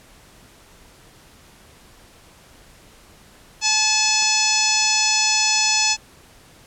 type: harmonic tone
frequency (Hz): 862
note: A5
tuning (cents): -36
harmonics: 1 / 2 / 3 / 4 / 5 / 6 / 7 / 8 / 9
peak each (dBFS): -26 / -32 / -22 / -28 / -25 / -22 / -23 / -24 / -32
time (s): 3.61-5.97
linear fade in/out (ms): 50
type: click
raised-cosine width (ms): 0.5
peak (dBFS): -24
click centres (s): 4.225
effects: pink hiss -49 dBFS RMS until 6.66 s + low-pass 12000 Hz 12 dB/octave